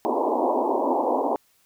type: band-pass noise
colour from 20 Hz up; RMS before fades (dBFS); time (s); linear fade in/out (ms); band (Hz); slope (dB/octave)
white; -23; 0.05-1.36; 0; 240 to 1000; 96
effects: white hiss -63 dBFS RMS until 1.65 s